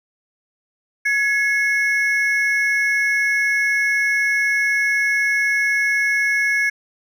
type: ring-modulated tone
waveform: triangle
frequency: 1932 Hz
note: B6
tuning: 39 cents flat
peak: -11 dBFS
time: 1.05-6.7 s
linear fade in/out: 10 ms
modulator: 252 Hz
effects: none